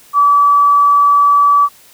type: tone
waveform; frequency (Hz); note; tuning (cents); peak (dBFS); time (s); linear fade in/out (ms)
sine; 1150; D6; -37; -6; 0.13-1.69; 50
effects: white hiss -44 dBFS RMS until 1.93 s